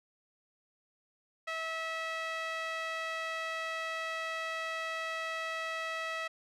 sawtooth tone with band-pass filter, 649 Hz, E5, 27 cents flat, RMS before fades -37 dBFS, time 1.47-6.28 s, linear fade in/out 10 ms, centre 2000 Hz, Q 1.4, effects none

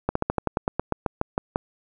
slowing click train, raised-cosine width 1 ms, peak -8 dBFS, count 14, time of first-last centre 0.09-1.559 s, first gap 64 ms, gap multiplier 1.09, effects none

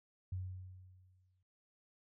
sine tone with exponential decay, 92.5 Hz, F#2, in tune, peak -36 dBFS, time 0.32-1.43 s, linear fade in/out 5 ms, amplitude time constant 240 ms, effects none

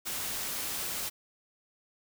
white noise, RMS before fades -35 dBFS, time 0.05-1.1 s, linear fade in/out 20 ms, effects none

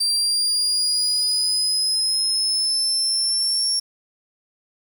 35% pulse exponential sweep, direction up, 4699 to 5500 Hz, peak -16 dBFS, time 0-3.8 s, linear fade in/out 10 ms, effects 8-bit

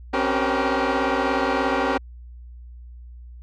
15% pulse tone cluster, 261.9 / 278.8 / 386.3 / 472.3 Hz, C4 / C#4 / G4 / A#4, +2 / +10 / -25 / +23 cents, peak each -19 dBFS, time 0.13-1.98 s, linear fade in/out 10 ms, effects added 60 Hz sine -38 dBFS peak until 3.42 s + low-pass 3000 Hz 12 dB/octave

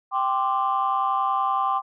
sine chord, G suspended fourth, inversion none, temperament just, 784 / 1045.3 / 1176 Hz, G5 / C6 / D6, 0 / -2 / +2 cents, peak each -24 dBFS, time 0.11-1.82 s, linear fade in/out 50 ms, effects tanh soft clip ceiling -13 dBFS

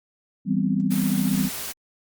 sine chord, C major seventh, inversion first, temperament equal, 164.81 / 196 / 246.9 / 261.6 Hz, E3 / G3 / B3 / C4, 0 / 0 / 0 / 0 cents, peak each -27 / -22 / -27 / -27 dBFS, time 0.45-1.5 s, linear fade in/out 50 ms
white noise, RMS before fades -32 dBFS, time 0.9-1.73 s, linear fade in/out 20 ms
effects Opus 48 kbps

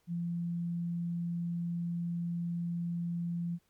sine tone, 171.4 Hz, F3, 32 cents flat, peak -32 dBFS, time 0.07-3.59 s, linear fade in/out 50 ms, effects pink hiss -74 dBFS RMS until 3.69 s

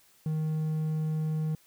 triangle tone, 156.2 Hz, D#3, 7 cents sharp, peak -25 dBFS, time 0.26-1.55 s, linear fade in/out 2 ms, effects white hiss -62 dBFS RMS until 1.66 s

